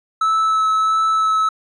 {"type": "tone with vibrato", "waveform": "triangle", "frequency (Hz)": 1304, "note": "E6", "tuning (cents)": -19, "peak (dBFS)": -12, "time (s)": [0.21, 1.49], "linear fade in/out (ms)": 5, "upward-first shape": "sine", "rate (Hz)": 1.5, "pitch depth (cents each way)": 10, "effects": ["resampled to 24000 Hz"]}